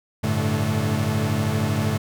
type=tone cluster; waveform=45% pulse; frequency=97.5 / 110.3 / 145 / 216.1 Hz; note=G2 / A2 / D3 / A3; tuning=-9 / +5 / -22 / -31 cents; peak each=-26 dBFS; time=0.23-1.98 s; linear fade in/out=10 ms; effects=none